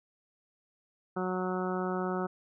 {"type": "harmonic tone", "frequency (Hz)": 184, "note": "F#3", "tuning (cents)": -9, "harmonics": [1, 2, 3, 4, 5, 6, 7, 8], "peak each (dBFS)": [-34, -34, -40, -39, -42, -45, -39, -45], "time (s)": [1.16, 2.27], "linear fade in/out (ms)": 10, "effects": []}